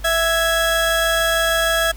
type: tone pair together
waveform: 30% pulse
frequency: 659.2 / 1661.2 Hz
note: E5 / G#6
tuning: 0 / 0 cents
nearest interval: octave + major third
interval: 1600 cents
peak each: -16 dBFS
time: 0.04-1.92 s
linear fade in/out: 10 ms
effects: added 50 Hz sine -31 dBFS peak until 1.96 s + pink hiss -44 dBFS RMS until 1.96 s